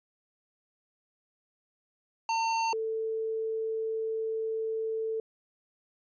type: tone pair in turn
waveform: square / sine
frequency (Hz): 906 / 443.9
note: A#5 / A4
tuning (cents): -50 / +15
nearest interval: octave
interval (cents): 1235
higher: first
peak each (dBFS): -27 / -29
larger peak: first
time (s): 2.29-2.73 / 2.73-5.2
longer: second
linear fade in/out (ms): 2
effects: resampled to 16000 Hz